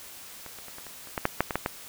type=clicks; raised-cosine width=0.5 ms; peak=-26 / -29 / -29 / -27 / -28 / -30 / -13 / -7 / -6 / -14 / -10 / -11 dBFS; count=12; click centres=0.463 / 0.587 / 0.683 / 0.784 / 0.867 / 1.073 / 1.178 / 1.254 / 1.406 / 1.508 / 1.556 / 1.661 s; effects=white hiss -45 dBFS RMS until 1.88 s